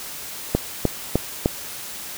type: click train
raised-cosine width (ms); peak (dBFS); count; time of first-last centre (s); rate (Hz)
2; -3; 4; 0.55-1.459; 3.3
effects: white hiss -34 dBFS RMS until 2.17 s